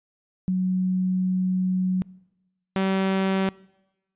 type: tone pair in turn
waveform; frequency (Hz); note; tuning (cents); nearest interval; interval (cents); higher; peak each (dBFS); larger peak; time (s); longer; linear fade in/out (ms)
sine / sawtooth; 185 / 191.77; F#3 / G3; 0 / -38; minor second; 62; second; -20 / -17; second; 0.48-2.02 / 2.76-3.49; first; 0
effects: noise-tail reverb RT60 1.0 s tail -23 dB re dry + resampled to 8000 Hz